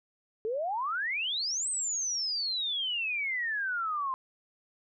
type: exponential two-way sweep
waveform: sine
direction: up then down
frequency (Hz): 422.4 to 8372 to 1031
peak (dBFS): -29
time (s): 0.45-4.14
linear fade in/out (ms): 0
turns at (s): 1.69
effects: none